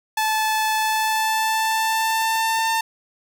sawtooth tone with pitch glide, 870 to 899.1 Hz, A5 to A5, -20 to +37 cents, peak -15 dBFS, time 0.17-2.81 s, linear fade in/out 5 ms, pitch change +57 cents, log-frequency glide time 0.75-2.7 s, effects none

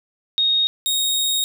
sine / sawtooth tone pair in turn, 3729 / 3743 Hz, A#7 / A#7, 0 / +6 cents, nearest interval unison, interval 6 cents, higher second, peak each -15 dBFS, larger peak neither, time 0.38-0.67 / 0.86-1.44 s, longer second, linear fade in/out 0 ms, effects none

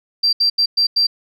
sine tone bursts at uneven times, 4709 Hz, D8, 4 cents sharp, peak -11 dBFS, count 5, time 0.23-0.33 / 0.4-0.5 / 0.58-0.66 / 0.77-0.87 / 0.96-1.07 s, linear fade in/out 10 ms, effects tanh soft clip ceiling -7 dBFS

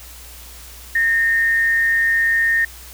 sine tone with amplitude modulation, 1834 Hz, A#6, 29 cents flat, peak -12 dBFS, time 0.95-2.65 s, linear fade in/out 5 ms, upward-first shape sine, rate 199 Hz, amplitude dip 35%, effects added 60 Hz sine -40 dBFS peak until 2.93 s + white hiss -40 dBFS RMS until 2.93 s

